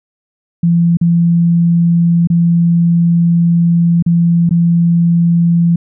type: tone with dropouts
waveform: sine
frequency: 170 Hz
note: F3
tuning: 46 cents flat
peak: -7 dBFS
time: 0.63-5.76 s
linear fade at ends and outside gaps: 5 ms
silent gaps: 0.971-1.012 / 2.273-2.3 / 4.025-4.062 / 4.493-4.508 s
effects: none